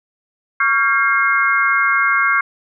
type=tone cluster; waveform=sine; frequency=1126 / 1387 / 1604 / 2137 Hz; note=C#6 / F6 / G6 / C7; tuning=+27 / -12 / +39 / +36 cents; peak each=-18 dBFS; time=0.6-2.41 s; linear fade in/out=5 ms; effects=none